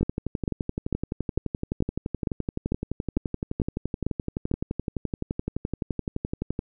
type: two click trains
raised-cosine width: 3 ms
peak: -14 / -11 dBFS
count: 78 / 11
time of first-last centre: 0.01-6.591 / 0.03-4.514 s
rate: 11.7 / 2.23 Hz
effects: none